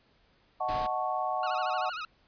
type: chord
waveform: sine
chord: D# half-diminished seventh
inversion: none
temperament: equal with one note detuned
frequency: 622.3 / 740 / 877.5 / 1108.7 Hz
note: D#5 / F#5 / A5 / C#6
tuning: 0 / 0 / -5 / 0 cents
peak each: -36 / -31 / -36 / -34 dBFS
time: 0.6-1.9 s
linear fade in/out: 10 ms
type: noise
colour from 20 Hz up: pink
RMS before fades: -39 dBFS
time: 0.68-0.87 s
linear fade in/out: 10 ms
type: tone with vibrato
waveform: sawtooth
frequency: 1347 Hz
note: E6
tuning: 37 cents sharp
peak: -31 dBFS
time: 1.43-2.05 s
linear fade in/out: 2 ms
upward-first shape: sine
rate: 13 Hz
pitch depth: 140 cents each way
effects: pink hiss -66 dBFS RMS until 2.27 s + resampled to 11025 Hz